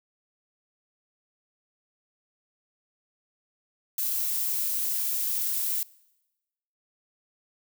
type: noise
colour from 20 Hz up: violet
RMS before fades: -28 dBFS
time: 3.98-5.83 s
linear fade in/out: 2 ms
effects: noise-tail reverb RT60 1.0 s tail -23 dB re dry